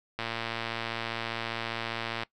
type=click train; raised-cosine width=0.3 ms; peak=-16 dBFS; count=236; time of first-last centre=0.19-2.233 s; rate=115 Hz; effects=noise-tail reverb RT60 0.1 s tail -20 dB re dry